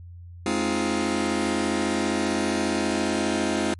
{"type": "chord", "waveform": "sawtooth", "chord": "F minor seventh", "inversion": "first", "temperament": "just", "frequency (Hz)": [209.5, 261.9, 314.3, 349.2], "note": ["Ab3", "C4", "Eb4", "F4"], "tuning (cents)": [15, 2, 18, 0], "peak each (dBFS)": -24, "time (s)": [0.46, 3.74], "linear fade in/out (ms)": 2, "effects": ["added 87 Hz sine -39 dBFS peak until 3.79 s", "MP3 48 kbps"]}